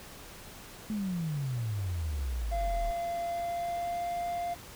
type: exponential sweep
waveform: sine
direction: down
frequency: 220 to 37.06 Hz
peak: -30 dBFS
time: 0.9-2.91 s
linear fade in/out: 0 ms
type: tone with pitch glide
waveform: triangle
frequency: 687 to 696.6 Hz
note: F5 to F5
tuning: -29 to -5 cents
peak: -29 dBFS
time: 2.51-4.55 s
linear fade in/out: 20 ms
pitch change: +24 cents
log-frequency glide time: 3.23-4.03 s
effects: pink hiss -48 dBFS RMS until 4.75 s